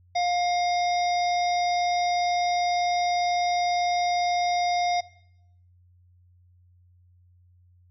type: harmonic tone with a mistuned harmonic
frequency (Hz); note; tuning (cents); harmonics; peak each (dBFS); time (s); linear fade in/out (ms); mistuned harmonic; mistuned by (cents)
707; F5; +21; 1 / 3 / 5 / 7 / 8; -22 / -32 / -36 / -39 / -40; 0.15-5.01; 10; 5; +75
effects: noise-tail reverb RT60 0.8 s tail -20 dB re dry + added 89 Hz sine -55 dBFS peak until 7.9 s